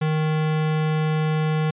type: tone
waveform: square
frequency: 155.56 Hz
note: D#3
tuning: in tune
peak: -20 dBFS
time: 0.01-1.71 s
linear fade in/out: 10 ms
effects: resampled to 8000 Hz